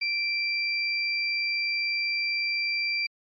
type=tone pair together; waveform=sine; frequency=2349 / 4739 Hz; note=D7 / D8; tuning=0 / +15 cents; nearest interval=octave; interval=1215 cents; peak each=-26 / -30 dBFS; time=0.01-3.07 s; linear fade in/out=10 ms; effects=MP3 32 kbps